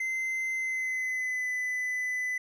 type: tone with pitch glide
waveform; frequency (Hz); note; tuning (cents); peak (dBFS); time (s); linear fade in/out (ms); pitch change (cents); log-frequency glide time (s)
triangle; 2068 to 2003; C7 to B6; -21 to +24; -27; 0-2.38; 5; -55; 0.54-1.49
effects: none